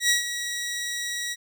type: tone with ADSR envelope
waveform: 15% pulse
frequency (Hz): 1917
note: A#6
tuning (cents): +48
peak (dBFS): -11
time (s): 0-1.36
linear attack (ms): 94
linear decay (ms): 130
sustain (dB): -11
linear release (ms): 38
effects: none